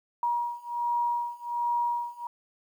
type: beating tone pair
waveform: sine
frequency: 953 / 954.3 Hz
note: A#5 / A#5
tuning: +38 / +40 cents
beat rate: 1.3 Hz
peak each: -30 / -29 dBFS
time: 0.23-2.27 s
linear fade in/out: 2 ms
effects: 10-bit